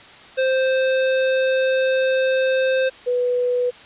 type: tone pair in turn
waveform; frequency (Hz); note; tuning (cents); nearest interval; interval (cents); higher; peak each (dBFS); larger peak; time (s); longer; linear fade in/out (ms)
square / sine; 523.3 / 493.3; C5 / B4; 0 / -2; minor second; 102; first; -17; neither; 0.37-2.9 / 3.06-3.71; first; 20
effects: white hiss -43 dBFS RMS until 3.85 s + resampled to 8000 Hz